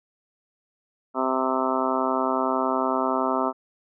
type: harmonic tone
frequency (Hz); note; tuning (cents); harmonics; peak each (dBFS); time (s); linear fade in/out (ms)
130.81; C3; 0; 2 / 3 / 4 / 5 / 6 / 7 / 8 / 9 / 10; -28 / -30 / -33 / -28 / -34 / -29 / -31 / -31 / -30; 1.14-3.53; 50
effects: none